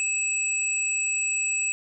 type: tone pair together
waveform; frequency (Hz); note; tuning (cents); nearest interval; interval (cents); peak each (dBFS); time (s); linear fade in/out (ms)
sine; 2604 / 7811; E7 / B8; -22 / -20; octave + perfect fifth; 1902; -26; 0-1.72; 0
effects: none